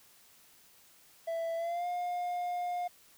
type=tone with pitch glide; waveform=triangle; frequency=663 to 710.6 Hz; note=E5 to F5; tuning=+10 to +30 cents; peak=-30 dBFS; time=1.27-2.88 s; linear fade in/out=10 ms; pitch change=+120 cents; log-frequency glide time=1.56-1.87 s; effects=white hiss -61 dBFS RMS until 3.17 s